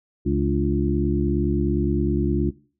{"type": "harmonic tone with a mistuned harmonic", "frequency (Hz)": 69.7, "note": "C#2", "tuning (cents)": 10, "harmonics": [1, 2, 3, 4, 5], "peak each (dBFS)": [-25, -25, -25, -25, -25], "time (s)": [0.25, 2.51], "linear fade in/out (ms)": 20, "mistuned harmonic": 4, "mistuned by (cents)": 76, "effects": ["noise-tail reverb RT60 0.4 s tail -19 dB re dry"]}